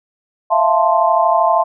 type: chord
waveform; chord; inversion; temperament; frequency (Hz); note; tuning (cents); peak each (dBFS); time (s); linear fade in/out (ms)
sine; F major seventh; third; equal with one note detuned; 659.3 / 692 / 880 / 1046.5; E5 / F5 / A5 / C6; 0 / -16 / 0 / 0; -16; 0.5-1.64; 20
effects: none